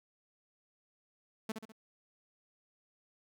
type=tone with echo; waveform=sawtooth; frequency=220 Hz; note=A3; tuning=in tune; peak=-30 dBFS; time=1.49-1.52 s; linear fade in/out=5 ms; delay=67 ms; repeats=3; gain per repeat=-6 dB; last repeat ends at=1.721 s; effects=none